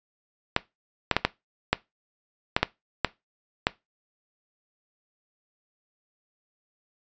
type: clicks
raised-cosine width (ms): 0.3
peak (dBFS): -3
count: 9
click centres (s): 0.564 / 1.113 / 1.166 / 1.25 / 1.73 / 2.565 / 2.63 / 3.047 / 3.669
effects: noise-tail reverb RT60 0.2 s tail -19 dB re dry + resampled to 16000 Hz